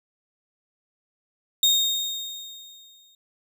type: tone with exponential decay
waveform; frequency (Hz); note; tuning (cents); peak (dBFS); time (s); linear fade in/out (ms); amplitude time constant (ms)
35% pulse; 3703; A#7; -12; -13; 1.63-3.15; 2; 330
effects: none